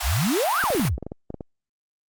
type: high-pass noise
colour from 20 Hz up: pink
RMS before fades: -29 dBFS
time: 0-0.89 s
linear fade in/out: 10 ms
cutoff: 650 Hz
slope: 96 dB/octave
type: exponential two-way sweep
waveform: sine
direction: up then down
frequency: 48 to 1652 to 48 Hz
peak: -20 dBFS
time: 0.02-0.98 s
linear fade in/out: 50 ms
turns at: 0.61 s
type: clicks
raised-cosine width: 2 ms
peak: -19 dBFS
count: 12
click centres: 0.639 / 0.704 / 0.75 / 0.797 / 0.852 / 0.98 / 1.027 / 1.066 / 1.119 / 1.304 / 1.343 / 1.408 s
effects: Opus 48 kbps